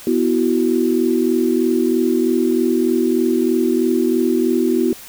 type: chord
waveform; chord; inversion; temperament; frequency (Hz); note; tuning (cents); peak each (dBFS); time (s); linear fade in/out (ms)
sine; B suspended fourth; none; equal with one note detuned; 246.9 / 329.6 / 372.8; B3 / E4 / F#4; 0 / 0 / +13; -18; 0.07-4.93; 2
effects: white hiss -38 dBFS RMS until 5.08 s